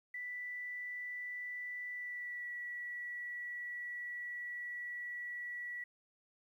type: tone with pitch glide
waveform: sine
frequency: 1975.5 to 1943.8 Hz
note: B6 to B6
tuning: 0 to -28 cents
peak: -40 dBFS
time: 0.14-5.84 s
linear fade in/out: 5 ms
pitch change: -28 cents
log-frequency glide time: 1.93-2.49 s
effects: 12-bit